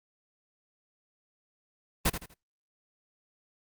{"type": "noise with echo", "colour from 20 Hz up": "pink", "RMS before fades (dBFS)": -24, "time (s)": [2.05, 2.1], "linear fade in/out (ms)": 10, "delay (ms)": 81, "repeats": 3, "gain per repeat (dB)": -10, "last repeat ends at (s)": 2.343, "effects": ["noise-tail reverb RT60 0.2 s tail -25 dB re dry", "Opus 32 kbps"]}